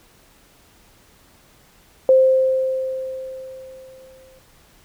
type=tone with exponential decay; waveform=sine; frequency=523.3 Hz; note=C5; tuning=in tune; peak=-8 dBFS; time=2.09-4.39 s; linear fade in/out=1 ms; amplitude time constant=500 ms; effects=pink hiss -53 dBFS RMS until 4.84 s